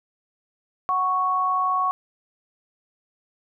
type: tone pair together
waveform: sine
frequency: 741.7 / 1108.7 Hz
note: F#5 / C#6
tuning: +4 / 0 cents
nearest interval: perfect fifth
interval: 696 cents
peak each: -27 / -20 dBFS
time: 0.89-1.91 s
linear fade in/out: 0 ms
effects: none